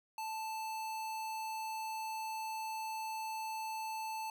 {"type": "tone", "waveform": "square", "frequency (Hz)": 880, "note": "A5", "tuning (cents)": 0, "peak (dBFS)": -39, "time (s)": [0.18, 4.3], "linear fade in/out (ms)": 2, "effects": []}